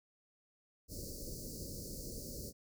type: band-stop noise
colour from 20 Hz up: pink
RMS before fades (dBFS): -45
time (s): 0.88-2.53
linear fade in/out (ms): 50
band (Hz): 590 to 4400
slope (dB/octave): 96
effects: none